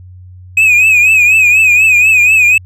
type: tone with vibrato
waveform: triangle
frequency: 2519 Hz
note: D#7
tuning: 21 cents sharp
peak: -3 dBFS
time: 0.57-2.58 s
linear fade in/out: 5 ms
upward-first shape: triangle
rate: 4.1 Hz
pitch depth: 97 cents each way
effects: added 91 Hz sine -31 dBFS peak until 2.65 s